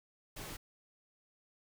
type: noise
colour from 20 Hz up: pink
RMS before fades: -45 dBFS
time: 0.36-0.57 s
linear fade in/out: 10 ms
effects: none